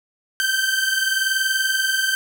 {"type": "tone pair together", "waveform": "sawtooth", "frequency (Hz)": [1547.3, 1568], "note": ["G6", "G6"], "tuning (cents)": [-23, 0], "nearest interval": "unison", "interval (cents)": 23, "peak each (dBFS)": [-17, -19], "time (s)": [0.4, 2.15], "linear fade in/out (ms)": 0, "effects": []}